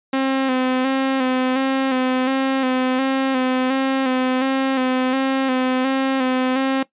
sawtooth tone with vibrato, 261.8 Hz, C4, 1 cent sharp, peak -13 dBFS, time 0.13-6.83 s, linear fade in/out 5 ms, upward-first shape square, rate 1.4 Hz, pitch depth 35 cents each way, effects noise-tail reverb RT60 0.1 s tail -18 dB re dry + resampled to 8000 Hz

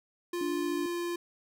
square tone with pitch glide, 349.2 to 346.4 Hz, F4 to F4, 0 to -14 cents, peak -32 dBFS, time 0.33-1.16 s, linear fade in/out 5 ms, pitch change -14 cents, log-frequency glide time 0.52-0.99 s
sine tone, 293.7 Hz, D4, in tune, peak -32 dBFS, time 0.41-0.86 s, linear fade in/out 2 ms
effects none

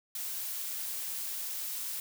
blue noise, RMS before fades -37 dBFS, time 0.15-2 s, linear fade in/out 2 ms, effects none

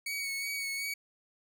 sawtooth tone with vibrato, 2232 Hz, C#7, 11 cents sharp, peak -30 dBFS, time 0.06-0.94 s, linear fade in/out 5 ms, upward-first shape sine, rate 2.7 Hz, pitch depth 25 cents each way, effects none

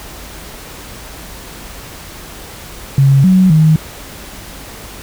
sine tone with pitch steps, 136.8 / 186.4 / 156.8 Hz, C#3 / F#3 / D#3, -23 / +13 / +14 cents, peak -5 dBFS, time 2.98-3.76 s, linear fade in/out 2 ms, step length 260 ms, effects added 50 Hz sine -38 dBFS peak until 5.02 s + pink hiss -32 dBFS RMS until 5.02 s

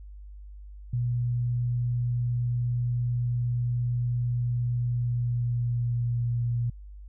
sine tone with pitch glide, 121.3 to 119.29 Hz, B2 to A#2, -31 to +40 cents, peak -24 dBFS, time 0.93-6.7 s, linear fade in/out 5 ms, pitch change -29 cents, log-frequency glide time 4.77-6.21 s, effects added 50 Hz sine -41 dBFS peak until 7.08 s

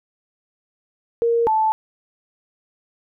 sine tone pair in turn, 466.2 / 875 Hz, A#4 / A5, 0 / -10 cents, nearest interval major seventh, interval 1090 cents, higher second, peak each -15 dBFS, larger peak neither, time 1.22-1.47 / 1.47-1.72 s, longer neither, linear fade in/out 0 ms, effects none

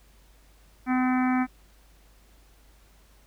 harmonic tone, 254.7 Hz, C4, 46 cents flat, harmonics 1 / 3 / 4 / 5 / 6 / 7 / 8 / 9, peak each -22 / -30 / -37 / -34 / -38 / -38 / -40 / -38 dBFS, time 0.86-1.47 s, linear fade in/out 50 ms, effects added 50 Hz sine -55 dBFS peak until 3.26 s + pink hiss -61 dBFS RMS until 3.26 s

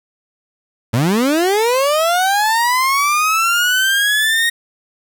30% pulse linear sweep, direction up, 104.6 to 1874 Hz, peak -10 dBFS, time 0.93-4.5 s, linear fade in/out 10 ms, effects 8-bit

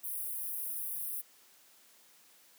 white high-pass noise, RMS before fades -38 dBFS, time 0.03-1.22 s, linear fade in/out 20 ms, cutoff 9400 Hz, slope 96 dB/octave, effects white hiss -62 dBFS RMS until 2.58 s + high-pass 200 Hz 12 dB/octave

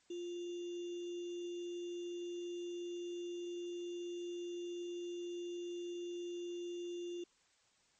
sine tone with sample-and-hold, 349.2 Hz, F4, in tune, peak -40 dBFS, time 0.1-7.24 s, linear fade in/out 5 ms, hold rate 3150 Hz, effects white hiss -72 dBFS RMS until 7.99 s + MP3 32 kbps

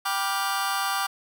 sawtooth chord, G dominant seventh, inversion none, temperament just, 784 / 980 / 1176 / 1411.2 Hz, G5 / B5 / D6 / F6, 0 / -14 / +2 / +18 cents, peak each -25 / -30 / -24 / -28 dBFS, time 0.05-1.07 s, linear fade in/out 10 ms, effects none

